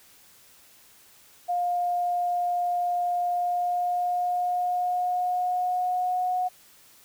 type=tone with pitch glide; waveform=sine; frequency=708 to 730.4 Hz; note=F5 to F#5; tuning=+23 to -23 cents; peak=-23 dBFS; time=1.48-6.49 s; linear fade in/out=20 ms; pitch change=+54 cents; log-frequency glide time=3.3-6.37 s; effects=white hiss -55 dBFS RMS until 7.04 s